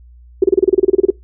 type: tone bursts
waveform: sine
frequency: 377.9 Hz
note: F#4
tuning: 37 cents sharp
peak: -5 dBFS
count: 14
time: 0.42-1.104 s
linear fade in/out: 5 ms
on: 21 ms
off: 30 ms
effects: noise-tail reverb RT60 0.2 s tail -23 dB re dry + added 60 Hz sine -39 dBFS peak until 1.23 s